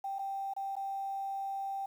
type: tone with dropouts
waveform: sine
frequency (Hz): 784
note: G5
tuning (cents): 0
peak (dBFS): -34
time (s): 0.04-1.86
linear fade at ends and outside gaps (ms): 5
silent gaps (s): 0.186-0.191 / 0.537-0.564 / 0.756-0.765
effects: 10-bit